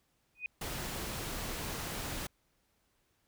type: tone with exponential growth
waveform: sine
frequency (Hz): 2489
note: D#7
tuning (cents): 0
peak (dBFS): -30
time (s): 0.35-0.46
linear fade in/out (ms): 1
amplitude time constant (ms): 23
type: noise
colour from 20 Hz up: pink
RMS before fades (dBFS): -39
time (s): 0.61-2.27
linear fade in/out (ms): 5
effects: pink hiss -75 dBFS RMS until 3.27 s